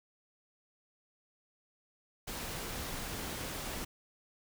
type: noise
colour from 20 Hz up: pink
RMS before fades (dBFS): -40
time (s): 2.27-3.85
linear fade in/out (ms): 10
effects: none